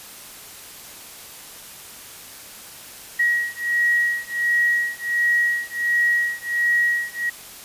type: beating tone pair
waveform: sine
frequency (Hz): 1903 / 1904.4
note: A#6 / A#6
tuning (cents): +35 / +37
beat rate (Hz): 1.4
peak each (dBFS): -21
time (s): 3.19-7.3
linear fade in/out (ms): 10
effects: white hiss -40 dBFS RMS until 7.64 s + resampled to 32000 Hz